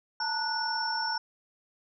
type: tone cluster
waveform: sine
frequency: 885 / 926 / 1468 / 5430 Hz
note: A5 / A#5 / F#6 / F8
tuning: +10 / -12 / -14 / -50 cents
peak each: -33 / -37 / -34 / -32 dBFS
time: 0.2-1.18 s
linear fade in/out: 5 ms
effects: none